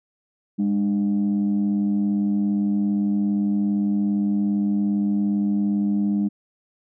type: tone pair together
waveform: sine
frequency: 203.8 / 301.3 Hz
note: G#3 / D4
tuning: -32 / +44 cents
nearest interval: perfect fifth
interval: 676 cents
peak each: -18 / -25 dBFS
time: 0.58-6.29 s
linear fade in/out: 20 ms
effects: tanh soft clip ceiling -14 dBFS